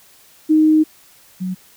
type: tone pair in turn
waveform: sine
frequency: 311.1 / 184.98 Hz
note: D#4 / F#3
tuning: 0 / 0 cents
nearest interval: major sixth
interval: 900 cents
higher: first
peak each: -9 / -20 dBFS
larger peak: first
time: 0.49-0.84 / 1.4-1.55 s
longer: first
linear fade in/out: 20 ms
effects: white hiss -49 dBFS RMS until 1.76 s